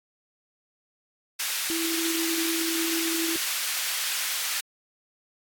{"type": "high-pass noise", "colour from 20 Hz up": "pink", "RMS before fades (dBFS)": -29, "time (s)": [1.39, 4.61], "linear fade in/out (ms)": 10, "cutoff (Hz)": 2000, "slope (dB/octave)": 12}
{"type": "tone", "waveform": "sine", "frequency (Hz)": 329.6, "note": "E4", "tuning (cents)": 0, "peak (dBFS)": -28, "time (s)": [1.7, 3.36], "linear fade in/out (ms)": 0}
{"effects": ["AAC 64 kbps"]}